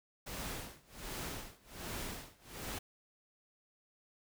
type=noise with tremolo; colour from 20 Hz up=pink; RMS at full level=-41 dBFS; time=0.26-2.79 s; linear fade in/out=10 ms; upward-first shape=sine; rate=1.3 Hz; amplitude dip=95%; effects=none